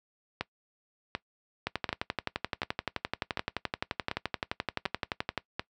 two click trains, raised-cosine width 0.3 ms, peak -13 / -14 dBFS, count 44 / 8, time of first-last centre 1.67-5.377 / 0.41-5.595 s, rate 11.6 / 1.35 Hz, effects noise-tail reverb RT60 0.1 s tail -20 dB re dry + high-pass 60 Hz 12 dB/octave

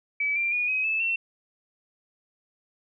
sine tone with pitch steps, 2293 / 2370 / 2449 / 2531 / 2616 / 2703 Hz, D7 / D7 / D#7 / D#7 / E7 / E7, -42 / +15 / -28 / +29 / -14 / +43 cents, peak -23 dBFS, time 0.2-1.16 s, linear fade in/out 5 ms, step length 160 ms, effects none

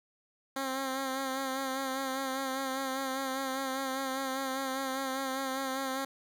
10% pulse tone with vibrato, 266.4 Hz, C4, 31 cents sharp, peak -24 dBFS, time 0.56-6.05 s, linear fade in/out 5 ms, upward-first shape sine, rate 5 Hz, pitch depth 35 cents each way, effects none

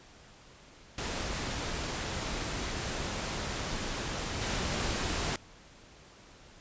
pink noise with level steps, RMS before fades -35 / -32 dBFS, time 0.98-5.36 s, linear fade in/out 2 ms, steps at 4.41 s, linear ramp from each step 5 ms, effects pink hiss -55 dBFS RMS until 6.6 s + resampled to 16000 Hz

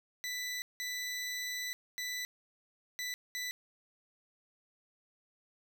20% pulse tone bursts at uneven times, 1985 Hz, B6, 8 cents sharp, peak -31 dBFS, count 5, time 0.24-0.62 / 0.8-1.73 / 1.98-2.25 / 2.99-3.14 / 3.35-3.51 s, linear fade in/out 0 ms, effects none

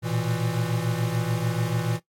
square tone cluster, 114 / 120.9 / 164.3 Hz, A#2 / B2 / E3, -38 / -36 / -5 cents, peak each -29 dBFS, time 0.02-2 s, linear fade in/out 50 ms, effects noise-tail reverb RT60 0.1 s tail -17 dB re dry + AAC 64 kbps

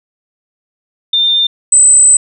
sine tone pair in turn, 3604 / 8065 Hz, A7 / B8, +41 / +35 cents, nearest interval octave + major second, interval 1394 cents, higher second, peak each -8 / -3 dBFS, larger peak second, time 1.13-1.47 / 1.72-2.17 s, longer second, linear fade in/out 5 ms, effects none

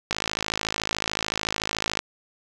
click train, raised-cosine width 0.2 ms, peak -7 dBFS, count 102, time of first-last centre 0.11-1.991 s, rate 53.7 Hz, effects none

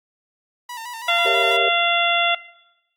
sawtooth tone with vibrato, 940 Hz, A#5, 14 cents sharp, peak -27 dBFS, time 0.69-1.57 s, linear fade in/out 5 ms, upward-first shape square, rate 6.1 Hz, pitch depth 63 cents each way
harmonic tone, 689 Hz, F5, 24 cents flat, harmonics 1 / 2 / 3 / 4 / 5, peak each -22 / -22 / -22 / -22 / -22 dBFS, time 1.08-2.35 s, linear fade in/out 5 ms
sine chord, G diminished seventh, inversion none, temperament equal, 392 / 466.2 / 554.4 / 659.3 Hz, G4 / Bb4 / Db5 / Fb5, 0 / 0 / 0 / 0 cents, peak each -26 / -25 / -27 / -28 dBFS, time 1.25-1.69 s, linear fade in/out 5 ms
effects noise-tail reverb RT60 0.9 s tail -19 dB re dry + AAC 64 kbps

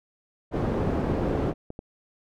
white low-pass noise, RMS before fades -26 dBFS, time 0.51-1.54 s, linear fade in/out 50 ms, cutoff 400 Hz, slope 12 dB/octave
clicks, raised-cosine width 2 ms, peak -23 dBFS, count 7, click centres 0.801 / 0.983 / 1.094 / 1.231 / 1.527 / 1.704 / 1.791 s
effects none

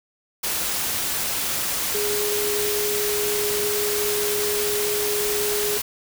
sine tone in noise, 415.3 Hz, G#4, in tune, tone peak -24 dBFS, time 1.94-5.78 s, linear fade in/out 10 ms, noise white, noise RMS -25 dBFS, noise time 0.43-5.82 s, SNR -2 dB, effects none

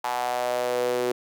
sawtooth tone with high-pass filter sweep, 123.47 Hz, B2, in tune, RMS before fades -26 dBFS, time 0.04-1.12 s, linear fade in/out 5 ms, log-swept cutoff 860 to 400 Hz, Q 4.9, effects none

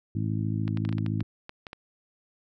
harmonic tone, 53.6 Hz, A1, 45 cents flat, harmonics 2 / 3 / 4 / 5 / 6, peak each -28 / -32 / -34 / -36 / -38 dBFS, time 0.15-1.23 s, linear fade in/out 5 ms
clicks, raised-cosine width 0.3 ms, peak -23 dBFS, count 11, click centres 0.679 / 0.773 / 0.851 / 0.891 / 0.927 / 0.983 / 1.063 / 1.206 / 1.494 / 1.668 / 1.731 s
effects none

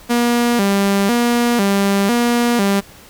sawtooth tone with vibrato, 217.7 Hz, A3, 18 cents flat, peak -9 dBFS, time 0.09-2.81 s, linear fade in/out 20 ms, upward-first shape square, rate 1 Hz, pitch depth 160 cents each way, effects pink hiss -42 dBFS RMS until 3.09 s

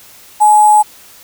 sine tone with sample-and-hold, 846 Hz, G#5, 32 cents sharp, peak -4 dBFS, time 0.4-0.83 s, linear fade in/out 20 ms, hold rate 8820 Hz, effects white hiss -40 dBFS RMS until 1.23 s

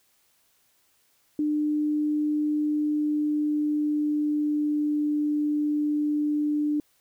sine tone with pitch glide, 300 to 297.4 Hz, D4 to D4, +37 to +22 cents, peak -22 dBFS, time 1.39-6.8 s, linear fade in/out 2 ms, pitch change -15 cents, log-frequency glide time 2.59-5.09 s, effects white hiss -66 dBFS RMS until 7 s

